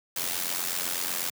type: noise with amplitude modulation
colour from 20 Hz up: white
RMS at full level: -27 dBFS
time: 0.16-1.3 s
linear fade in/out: 5 ms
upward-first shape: sine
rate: 88.1 Hz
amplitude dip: 75%
effects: high-pass 150 Hz 12 dB/octave